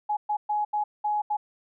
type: tone bursts at uneven times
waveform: sine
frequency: 839 Hz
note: G#5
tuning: 17 cents sharp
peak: -23 dBFS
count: 6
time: 0.09-0.17 / 0.29-0.37 / 0.49-0.65 / 0.73-0.84 / 1.04-1.22 / 1.3-1.37 s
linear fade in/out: 10 ms
effects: none